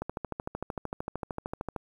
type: click train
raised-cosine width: 1 ms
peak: -19 dBFS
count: 24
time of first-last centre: 0.02-1.762 s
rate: 13.2 Hz
effects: 9-bit